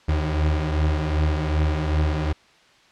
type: beating tone pair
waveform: 35% pulse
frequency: 76.2 / 78.8 Hz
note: D#2 / D#2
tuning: -36 / +23 cents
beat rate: 2.6 Hz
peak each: -19 / -24 dBFS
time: 0.08-2.33 s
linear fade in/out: 10 ms
effects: white hiss -54 dBFS RMS until 2.91 s + low-pass 4000 Hz 12 dB/octave